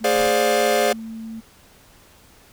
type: tone with pitch glide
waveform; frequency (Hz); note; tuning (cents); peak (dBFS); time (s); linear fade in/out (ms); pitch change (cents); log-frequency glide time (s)
sine; 221.8 to 223.7; A3 to A3; +14 to +29; -30; 0-1.41; 20; +15; 0.12-0.25
type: chord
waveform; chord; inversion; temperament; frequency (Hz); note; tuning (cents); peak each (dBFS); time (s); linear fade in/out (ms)
45% pulse; D half-diminished seventh; second; equal with one note detuned; 415.3 / 523.3 / 587.3 / 711.1; Ab4 / C5 / D5 / F5; 0 / 0 / 0 / +31; -22; 0.04-0.93; 5
type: noise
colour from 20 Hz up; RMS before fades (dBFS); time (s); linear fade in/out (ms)
pink; -36; 0.12-0.33; 50
effects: pink hiss -51 dBFS RMS until 2.52 s